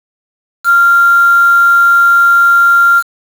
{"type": "tone with quantisation", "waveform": "sine", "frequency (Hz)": 1388, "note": "F6", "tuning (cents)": -11, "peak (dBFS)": -4, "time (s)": [0.64, 3.03], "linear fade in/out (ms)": 50, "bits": 4, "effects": []}